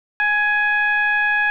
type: tone with frequency modulation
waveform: sine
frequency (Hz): 1672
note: G#6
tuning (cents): +11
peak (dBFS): -15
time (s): 0.2-1.5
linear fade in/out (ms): 0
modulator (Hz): 839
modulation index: 0.77
effects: none